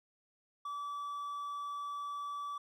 triangle tone, 1153 Hz, D6, 32 cents flat, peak -36 dBFS, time 0.65-2.58 s, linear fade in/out 5 ms, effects none

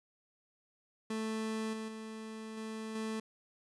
30% pulse tone with level steps, 220 Hz, A3, in tune, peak -32 / -36 / -40 / -37 / -33 dBFS, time 1.1-3.2 s, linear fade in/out 5 ms, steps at 1.73 / 1.88 / 2.57 / 2.95 s, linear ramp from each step 5 ms, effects resampled to 24000 Hz + 12-bit

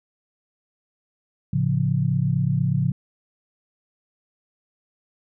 sine chord, A augmented, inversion none, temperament equal, 110 / 138.59 / 174.61 Hz, A2 / C#3 / E#3, 0 / 0 / 0 cents, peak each -25 / -21 / -24 dBFS, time 1.53-2.92 s, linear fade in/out 5 ms, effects none

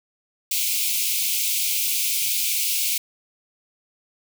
white high-pass noise, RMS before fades -23 dBFS, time 0.51-2.98 s, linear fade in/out 5 ms, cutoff 2200 Hz, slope 96 dB/octave, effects none

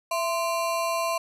square ring-modulated tone, 854 Hz, G#5, 48 cents sharp, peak -22 dBFS, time 0.11-1.18 s, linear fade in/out 5 ms, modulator 187 Hz, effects resampled to 32000 Hz

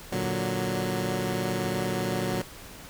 15% pulse chord, Bb augmented, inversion none, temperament equal with one note detuned, 116.88 / 146.83 / 185 Hz, Bb2 / D3 / F#3, +5 / 0 / 0 cents, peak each -25 / -28 / -23 dBFS, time 0.12-2.42 s, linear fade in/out 5 ms, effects pink hiss -45 dBFS RMS until 2.89 s

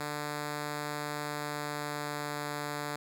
5% pulse tone with pitch glide, 147.9 to 146.88 Hz, D3 to D3, +13 to +1 cents, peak -23 dBFS, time 0-2.96 s, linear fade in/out 5 ms, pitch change -12 cents, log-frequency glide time 1.21-2.56 s, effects none

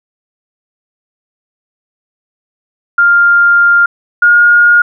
sine tone pair in turn, 1400 / 1426.9 Hz, F6 / F6, +4 / +37 cents, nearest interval unison, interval 33 cents, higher second, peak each -4 / -3 dBFS, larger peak second, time 2.98-3.86 / 4.22-4.82 s, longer first, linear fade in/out 5 ms, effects none

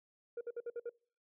sine tone bursts, 473.2 Hz, A#4, 26 cents sharp, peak -35 dBFS, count 6, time 0.37-0.895 s, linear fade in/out 5 ms, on 40 ms, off 57 ms, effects noise-tail reverb RT60 0.4 s tail -25 dB re dry + tanh soft clip ceiling -37 dBFS

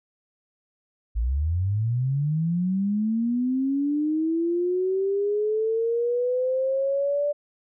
sine linear sweep, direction up, 51.91 to 587.3 Hz, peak -21 dBFS, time 1.15-7.33 s, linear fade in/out 20 ms, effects none

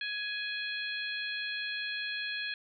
harmonic tone, 835 Hz, G#5, 9 cents sharp, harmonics 2 / 3 / 4 / 5, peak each -37 / -39 / -40 / -41 dBFS, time 0.01-2.54 s, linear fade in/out 2 ms, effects none

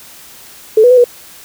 sine tone with pitch steps, 436.3 / 490.8 / 504 / 485.5 Hz, A4 / B4 / B4 / B4, -15 / -11 / +35 / -30 cents, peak -3 dBFS, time 0.77-1.042 s, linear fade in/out 5 ms, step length 68 ms, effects white hiss -37 dBFS RMS until 1.44 s

